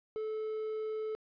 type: tone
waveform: triangle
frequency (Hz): 434.7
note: A4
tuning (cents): -21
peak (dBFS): -32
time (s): 0.16-1.15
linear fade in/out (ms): 0
effects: resampled to 11025 Hz + 12-bit